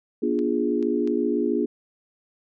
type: chord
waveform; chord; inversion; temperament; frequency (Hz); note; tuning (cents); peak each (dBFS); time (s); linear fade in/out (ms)
sine; B diminished seventh; none; equal with one note detuned; 241.3 / 293.7 / 349.2 / 415.3; B3 / D4 / F4 / Ab4; -40 / 0 / 0 / 0; -26; 0.22-1.66; 10
type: clicks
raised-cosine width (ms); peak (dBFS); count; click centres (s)
0.2; -28 / -28 / -26; 3; 0.39 / 0.827 / 1.075
effects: none